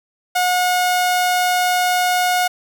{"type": "tone", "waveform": "sawtooth", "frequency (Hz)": 724, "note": "F#5", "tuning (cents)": -38, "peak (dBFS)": -11, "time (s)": [0.35, 2.48], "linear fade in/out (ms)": 10, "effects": []}